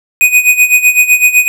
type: tone with tremolo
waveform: square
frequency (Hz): 2489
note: D#7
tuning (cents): 0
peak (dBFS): -3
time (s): 0.21-1.48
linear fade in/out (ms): 0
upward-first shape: sine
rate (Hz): 7.9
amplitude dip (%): 80
effects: none